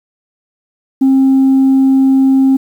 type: tone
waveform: sine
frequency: 267.1 Hz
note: C4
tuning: 36 cents sharp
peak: -4 dBFS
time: 1.01-2.57 s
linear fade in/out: 10 ms
effects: tanh soft clip ceiling -4 dBFS + 7-bit